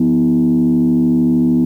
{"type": "tone with frequency modulation", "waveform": "sine", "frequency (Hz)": 247.9, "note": "B3", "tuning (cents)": 7, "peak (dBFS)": -9, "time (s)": [0, 1.65], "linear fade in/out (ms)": 5, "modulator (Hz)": 73.2, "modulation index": 0.84, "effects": ["tanh soft clip ceiling -5 dBFS", "8-bit"]}